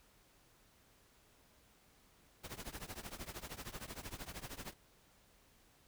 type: noise with tremolo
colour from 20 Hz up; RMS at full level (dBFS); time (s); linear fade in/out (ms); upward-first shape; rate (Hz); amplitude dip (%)
pink; -44; 2.43-4.74; 20; triangle; 13; 95
effects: pink hiss -68 dBFS RMS until 5.87 s